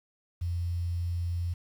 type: tone with quantisation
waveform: sine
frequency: 86.6 Hz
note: F2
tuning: 14 cents flat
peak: -28 dBFS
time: 0.41-1.54 s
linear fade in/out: 10 ms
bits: 9
effects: none